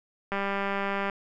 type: click train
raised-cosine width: 0.5 ms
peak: -15 dBFS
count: 155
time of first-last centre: 0.32-1.098 s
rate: 198 Hz
effects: none